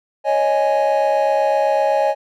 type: chord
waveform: triangle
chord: C# suspended second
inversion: none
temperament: equal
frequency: 554.4 / 622.3 / 830.6 Hz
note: C#5 / D#5 / G#5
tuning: 0 / 0 / 0 cents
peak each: -16 dBFS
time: 0.24-2.15 s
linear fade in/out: 50 ms
effects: tanh soft clip ceiling -5 dBFS